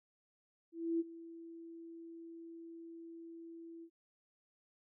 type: tone with ADSR envelope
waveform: sine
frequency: 332.4 Hz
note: E4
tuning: 15 cents sharp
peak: -30 dBFS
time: 0.72-3.9 s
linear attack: 280 ms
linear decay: 27 ms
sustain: -18 dB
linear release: 69 ms
effects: none